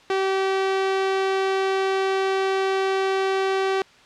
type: tone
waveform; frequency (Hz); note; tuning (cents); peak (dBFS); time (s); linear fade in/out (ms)
sawtooth; 384.8; G4; -32; -16; 0.1-3.82; 2
effects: white hiss -51 dBFS RMS until 4.05 s + low-pass 4000 Hz 12 dB/octave